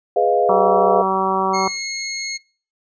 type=chord; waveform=sine; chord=F half-diminished seventh; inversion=first; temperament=equal; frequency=415.3 / 493.9 / 622.3 / 698.5 Hz; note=Ab4 / Cb5 / Eb5 / F5; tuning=0 / 0 / 0 / 0 cents; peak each=-19 / -19 / -21 / -17 dBFS; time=0.16-1.02 s; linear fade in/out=5 ms
type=harmonic tone; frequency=190.8 Hz; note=G3; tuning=47 cents flat; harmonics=1 / 2 / 3 / 4 / 5 / 6 / 7; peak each=-27 / -23 / -28 / -23 / -21 / -21 / -32 dBFS; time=0.49-1.68 s; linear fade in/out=2 ms
type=tone; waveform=15% pulse; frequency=2161 Hz; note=C#7; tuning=45 cents flat; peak=-17 dBFS; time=1.53-2.38 s; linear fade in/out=20 ms
effects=noise-tail reverb RT60 0.4 s tail -23 dB re dry + resampled to 16000 Hz